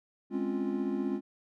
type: chord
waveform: triangle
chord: Db major seventh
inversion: second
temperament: equal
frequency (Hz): 207.7 / 261.6 / 277.2 / 349.2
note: Ab3 / C4 / Db4 / F4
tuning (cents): 0 / 0 / 0 / 0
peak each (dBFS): -33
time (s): 0.3-1.21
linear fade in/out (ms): 50
effects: none